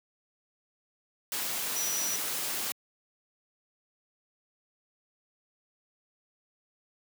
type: tone in noise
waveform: sine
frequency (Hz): 5860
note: F#8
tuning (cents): -18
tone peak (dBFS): -31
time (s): 1.76-2.16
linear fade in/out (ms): 2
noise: white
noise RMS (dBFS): -33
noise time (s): 1.32-2.72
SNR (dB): -1
effects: high-pass 150 Hz 12 dB/octave